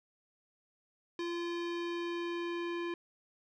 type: tone with low-pass filter sweep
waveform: square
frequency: 343.9 Hz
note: F4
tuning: 27 cents flat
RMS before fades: -37 dBFS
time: 1.19-2.94 s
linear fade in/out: 2 ms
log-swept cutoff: 4100 to 2700 Hz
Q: 1.4
effects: none